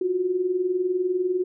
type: tone pair together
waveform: sine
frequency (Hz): 347.8 / 367.8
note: F4 / F#4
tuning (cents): -7 / -10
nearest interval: minor second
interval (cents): 97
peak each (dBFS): -28 / -22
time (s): 0.01-1.44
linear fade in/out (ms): 5
effects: none